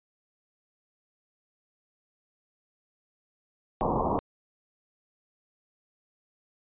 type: low-pass noise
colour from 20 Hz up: white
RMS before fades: -27 dBFS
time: 3.81-4.19 s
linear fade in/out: 0 ms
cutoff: 1100 Hz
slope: 96 dB/octave
effects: resampled to 8000 Hz